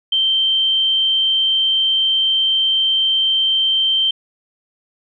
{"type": "tone", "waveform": "sine", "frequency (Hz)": 3128, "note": "G7", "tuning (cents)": -4, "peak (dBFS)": -13, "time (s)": [0.12, 4.11], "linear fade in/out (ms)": 5, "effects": []}